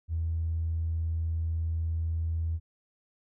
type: tone with tanh clipping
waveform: triangle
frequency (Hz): 81.8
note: E2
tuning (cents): -13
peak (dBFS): -27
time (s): 0.08-2.6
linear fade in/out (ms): 50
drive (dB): 4
effects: none